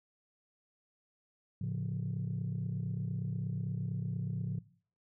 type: chord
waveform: sine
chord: A augmented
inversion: none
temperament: equal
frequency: 110 / 138.59 / 174.61 Hz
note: A2 / C#3 / E#3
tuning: 0 / 0 / 0 cents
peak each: -36 / -36 / -37 dBFS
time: 1.61-4.59 s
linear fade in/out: 5 ms
effects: noise-tail reverb RT60 0.5 s tail -20 dB re dry + tanh soft clip ceiling -28 dBFS